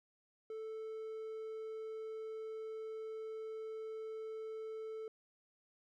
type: tone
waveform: triangle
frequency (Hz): 440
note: A4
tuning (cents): 0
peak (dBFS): -40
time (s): 0.5-5.08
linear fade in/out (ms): 2
effects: none